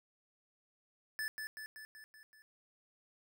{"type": "tone with echo", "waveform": "square", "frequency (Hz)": 1744, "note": "A6", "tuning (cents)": -16, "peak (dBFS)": -37, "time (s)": [1.19, 1.28], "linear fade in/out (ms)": 0, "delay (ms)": 190, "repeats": 6, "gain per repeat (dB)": -4, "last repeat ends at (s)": 2.42, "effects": []}